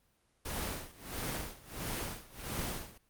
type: noise with tremolo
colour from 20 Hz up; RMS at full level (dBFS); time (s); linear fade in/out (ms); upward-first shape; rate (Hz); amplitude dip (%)
pink; -36; 0.45-2.98; 5; sine; 1.5; 90
effects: pink hiss -73 dBFS RMS until 3.09 s + Opus 24 kbps